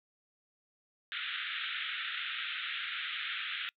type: band-pass noise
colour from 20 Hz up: white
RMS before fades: -38 dBFS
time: 1.12-3.69 s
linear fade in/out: 0 ms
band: 1300 to 3700 Hz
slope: 96 dB/octave
effects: noise-tail reverb RT60 0.1 s tail -26 dB re dry